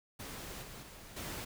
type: noise with level steps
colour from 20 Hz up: pink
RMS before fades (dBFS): -45 / -49 / -52 / -42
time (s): 0.19-1.45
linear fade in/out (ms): 10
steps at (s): 0.62 / 0.82 / 1.16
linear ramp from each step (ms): 10
effects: none